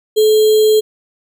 sine tone with sample-and-hold, 431.3 Hz, A4, 35 cents flat, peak -7 dBFS, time 0.16-0.81 s, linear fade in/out 20 ms, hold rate 3675 Hz, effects none

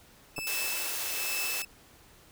sawtooth tone with tremolo, 2626 Hz, E7, 7 cents flat, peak -28 dBFS, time 0.36-1.65 s, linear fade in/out 5 ms, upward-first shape triangle, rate 1.2 Hz, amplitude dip 85%
clicks, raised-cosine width 1 ms, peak -23 dBFS, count 2, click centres 0.382 / 0.389 s
white high-pass noise, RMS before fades -34 dBFS, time 0.47-1.62 s, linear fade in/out 0 ms, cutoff 310 Hz, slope 48 dB/octave
effects pink hiss -57 dBFS RMS until 2.31 s

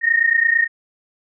sine tone pair together, 1835.8 / 1864.7 Hz, A#6 / A#6, -27 / 0 cents, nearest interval unison, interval 27 cents, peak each -16 dBFS, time 0.01-0.68 s, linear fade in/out 50 ms, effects none

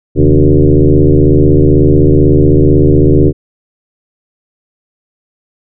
sine tone with frequency modulation, 140.9 Hz, C#3, 29 cents sharp, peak -3 dBFS, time 0.15-3.33 s, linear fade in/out 50 ms, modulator 76 Hz, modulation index 3.8, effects none

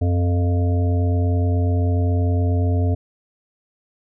harmonic tone with a mistuned harmonic, 87.31 Hz, F2, in tune, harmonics 1 / 3 / 5 / 7 / 8, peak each -16 / -26 / -30 / -33 / -34 dBFS, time 0.01-2.95 s, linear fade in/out 10 ms, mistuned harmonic 1, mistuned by +61 cents, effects none

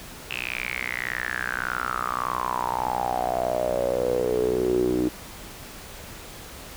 sawtooth tone with band-pass filter sweep, 61.74 Hz, B1, in tune, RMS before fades -26 dBFS, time 0.3-5.09 s, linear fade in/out 10 ms, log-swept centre 2700 to 320 Hz, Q 9.2, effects pink hiss -41 dBFS RMS until 6.76 s

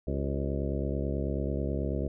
harmonic tone with a mistuned harmonic, 69.2 Hz, C#2, 2 cents flat, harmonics 1 / 2 / 3 / 4 / 5 / 6 / 7 / 8 / 9, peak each -32 / -35 / -37 / -38 / -39 / -40 / -40 / -41 / -42 dBFS, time 0.07-2.08 s, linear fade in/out 5 ms, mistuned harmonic 6, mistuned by -77 cents, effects none

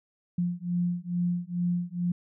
sine beating tone pair, 174.6 / 176.9 Hz, F3 / F3, 0 / +23 cents, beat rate 2.3 Hz, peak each -29 dBFS, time 0.38-2.12 s, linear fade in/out 5 ms, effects none

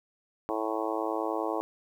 harmonic tone, 109.8 Hz, A2, 3 cents flat, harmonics 3 / 4 / 5 / 6 / 7 / 8 / 9 / 10, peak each -34 / -35 / -36 / -37 / -37 / -38 / -39 / -39 dBFS, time 0.49-1.61 s, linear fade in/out 0 ms, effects 10-bit

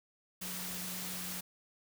sine tone in noise, 181.7 Hz, F#3, 31 cents flat, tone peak -46 dBFS, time 0.41-1.41 s, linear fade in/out 10 ms, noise white, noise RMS -41 dBFS, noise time 0.41-1.41 s, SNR -8 dB, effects none

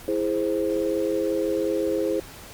sine chord, E augmented, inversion none, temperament equal, 329.6 / 415.3 / 523.3 Hz, E4 / G#4 / B#4, 0 / 0 / 0 cents, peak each -26 dBFS, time 0.08-2.2 s, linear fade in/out 2 ms, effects pink hiss -43 dBFS RMS until 2.53 s + Opus 48 kbps

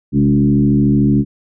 sine tone with frequency modulation, 208.8 Hz, G#3, 10 cents sharp, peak -9 dBFS, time 0.12-1.25 s, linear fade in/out 50 ms, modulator 73.5 Hz, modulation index 1.3, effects none

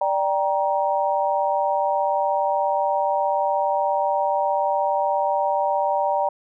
sine chord, G minor, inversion second, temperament just, 588 / 784 / 940.8 Hz, D5 / G5 / Bb5, +2 / 0 / +16 cents, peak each -23 dBFS, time 0.01-6.29 s, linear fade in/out 5 ms, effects none

